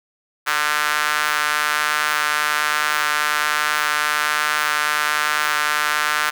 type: tone with high-pass filter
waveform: sawtooth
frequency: 150.2 Hz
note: D3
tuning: 39 cents sharp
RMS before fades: -20 dBFS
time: 0.46-6.31 s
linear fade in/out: 20 ms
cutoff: 1400 Hz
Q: 2.5
effects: none